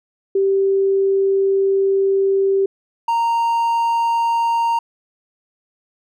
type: tone pair in turn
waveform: sine / triangle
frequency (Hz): 390 / 927.6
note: G4 / A#5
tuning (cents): -9 / -9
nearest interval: octave + minor third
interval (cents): 1500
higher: second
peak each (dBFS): -13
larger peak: neither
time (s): 0.35-2.66 / 3.08-4.79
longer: first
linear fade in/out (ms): 5
effects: none